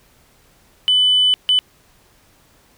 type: tone bursts at uneven times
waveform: sine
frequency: 3000 Hz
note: F#7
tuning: 23 cents sharp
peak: -10 dBFS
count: 2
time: 0.88-1.34 / 1.49-1.59 s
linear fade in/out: 0 ms
effects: tanh soft clip ceiling -7 dBFS + pink hiss -54 dBFS RMS until 2.77 s